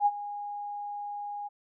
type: tone with ADSR envelope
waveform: sine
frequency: 821 Hz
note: G#5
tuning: 20 cents flat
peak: -18 dBFS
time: 0-1.49 s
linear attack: 60 ms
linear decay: 43 ms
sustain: -16 dB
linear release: 23 ms
effects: none